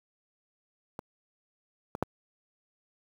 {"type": "clicks", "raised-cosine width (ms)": 1, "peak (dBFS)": [-23, -20, -12], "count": 3, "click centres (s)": [0.991, 1.951, 2.026], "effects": ["high-pass 80 Hz 12 dB/octave", "8-bit"]}